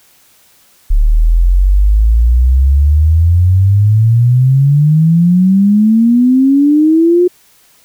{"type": "exponential sweep", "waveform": "sine", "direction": "up", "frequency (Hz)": [35.69, 362.1], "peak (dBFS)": -5, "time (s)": [0.9, 7.28], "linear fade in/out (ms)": 10, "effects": ["white hiss -48 dBFS RMS until 7.84 s"]}